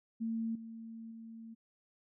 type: tone with level steps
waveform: sine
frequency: 226.2 Hz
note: A3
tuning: 48 cents sharp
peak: -33 / -44 / -46 dBFS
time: 0.2-1.55 s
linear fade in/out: 20 ms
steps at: 0.55 / 1.11 s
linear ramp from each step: 5 ms
effects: none